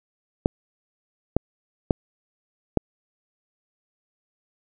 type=clicks; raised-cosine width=2 ms; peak=-4 dBFS; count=4; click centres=0.459 / 1.366 / 1.908 / 2.773 s; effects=none